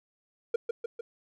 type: tone with echo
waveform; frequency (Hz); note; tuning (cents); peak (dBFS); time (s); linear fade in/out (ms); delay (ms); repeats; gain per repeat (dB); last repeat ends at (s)
triangle; 466.2; A#4; 0; -20; 0.54-0.56; 5; 150; 3; -4; 1.01
effects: none